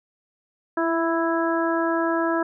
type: harmonic tone with a mistuned harmonic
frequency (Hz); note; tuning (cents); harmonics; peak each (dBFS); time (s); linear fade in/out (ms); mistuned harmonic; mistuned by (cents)
330; E4; +2; 1 / 2 / 3 / 4 / 5; -23 / -26 / -28 / -29 / -30; 0.77-2.43; 5; 1; +16
effects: none